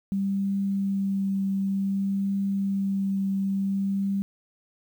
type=tone with vibrato; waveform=sine; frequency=196 Hz; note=G3; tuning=in tune; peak=-23 dBFS; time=0.12-4.22 s; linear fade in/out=0 ms; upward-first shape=triangle; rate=0.55 Hz; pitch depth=12 cents each way; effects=9-bit